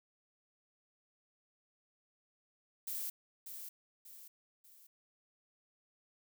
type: noise with echo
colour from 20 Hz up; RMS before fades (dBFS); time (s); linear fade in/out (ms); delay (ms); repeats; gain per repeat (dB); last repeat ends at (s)
violet; -40; 2.87-3.1; 5; 590; 3; -7; 4.87
effects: none